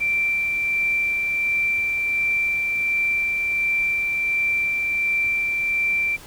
sine tone with tremolo, 2349 Hz, D7, in tune, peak -18 dBFS, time 0-6.17 s, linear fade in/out 20 ms, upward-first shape sine, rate 1.4 Hz, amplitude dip 25%, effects pink hiss -43 dBFS RMS until 6.26 s

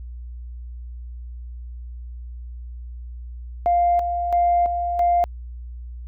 sine tone with tremolo, 698.5 Hz, F5, in tune, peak -14 dBFS, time 3.66-5.24 s, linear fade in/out 0 ms, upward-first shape square, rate 1.5 Hz, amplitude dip 55%, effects tanh soft clip ceiling -10 dBFS + added 60 Hz sine -32 dBFS peak until 6.07 s

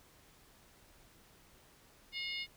harmonic tone, 719 Hz, F#5, 50 cents flat, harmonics 3 / 4 / 5 / 6 / 7, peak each -41 / -43 / -45 / -47 / -48 dBFS, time 2.12-2.47 s, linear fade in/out 50 ms, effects pink hiss -63 dBFS RMS until 2.56 s

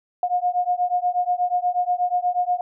sine beating tone pair, 713 / 721.3 Hz, F5 / F#5, +36 / -44 cents, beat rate 8.3 Hz, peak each -22 / -22 dBFS, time 0.23-2.61 s, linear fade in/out 2 ms, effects none

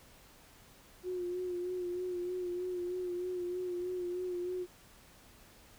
sine tone with vibrato, 359.3 Hz, F4, 49 cents sharp, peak -34 dBFS, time 1.03-4.67 s, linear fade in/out 50 ms, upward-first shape sine, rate 3.2 Hz, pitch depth 34 cents each way, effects pink hiss -59 dBFS RMS until 5.78 s

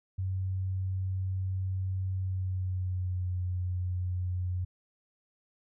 sine tone with pitch glide, 94.2 to 90.57 Hz, F#2 to F#2, +32 to -36 cents, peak -29 dBFS, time 0.18-4.65 s, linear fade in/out 10 ms, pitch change -68 cents, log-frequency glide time 2.14-3.33 s, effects none

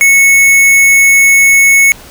square tone, 2204 Hz, C#7, 11 cents flat, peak -4 dBFS, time 0.01-1.92 s, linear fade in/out 0 ms, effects pink hiss -34 dBFS RMS until 2.1 s

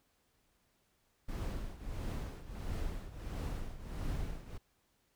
brown noise with tremolo, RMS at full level -36 dBFS, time 1.28-4.58 s, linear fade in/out 10 ms, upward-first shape triangle, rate 1.5 Hz, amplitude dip 80%, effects pink hiss -75 dBFS RMS until 5.15 s

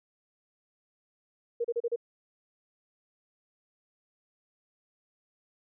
sine tone bursts, 470.7 Hz, A#4, 17 cents sharp, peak -26 dBFS, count 5, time 1.6-1.961 s, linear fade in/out 10 ms, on 45 ms, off 34 ms, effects none

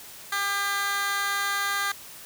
15% pulse tone with high-pass filter, 400.3 Hz, G4, 36 cents sharp, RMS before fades -27 dBFS, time 0.32-1.92 s, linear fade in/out 5 ms, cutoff 1500 Hz, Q 1.4, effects white hiss -44 dBFS RMS until 2.25 s

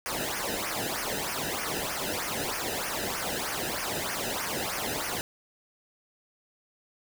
pink noise with flanger, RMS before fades -32 dBFS, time 0.06-5.21 s, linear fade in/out 0 ms, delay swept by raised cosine 0.25 to 0.92 ms, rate 3.2 Hz, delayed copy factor -0.85, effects none

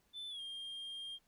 sine tone with pitch glide, 3520 to 3209 Hz, A7 to G7, 0 to +40 cents, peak -40 dBFS, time 0.13-1.19 s, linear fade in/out 50 ms, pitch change -160 cents, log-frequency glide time 0.29-0.41 s, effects tanh soft clip ceiling -42 dBFS + pink hiss -75 dBFS RMS until 1.27 s

